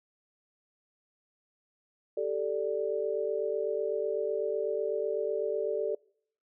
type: chord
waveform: sine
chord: G suspended second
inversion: none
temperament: equal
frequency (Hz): 392 / 440 / 587.3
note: G4 / A4 / D5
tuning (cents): 0 / 0 / 0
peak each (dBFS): -34 / -31 / -33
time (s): 2.17-5.95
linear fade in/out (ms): 5
effects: noise-tail reverb RT60 0.6 s tail -25 dB re dry